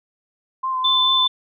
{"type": "tone with vibrato", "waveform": "sine", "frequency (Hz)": 1039, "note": "C6", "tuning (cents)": -12, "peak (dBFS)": -20, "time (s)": [0.63, 1.27], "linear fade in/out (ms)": 10, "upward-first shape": "sine", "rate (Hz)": 4.6, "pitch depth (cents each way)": 23}
{"type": "tone", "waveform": "sine", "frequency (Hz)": 3525, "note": "A7", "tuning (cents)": 2, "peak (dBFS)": -15, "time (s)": [0.84, 1.28], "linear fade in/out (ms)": 10}
{"effects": []}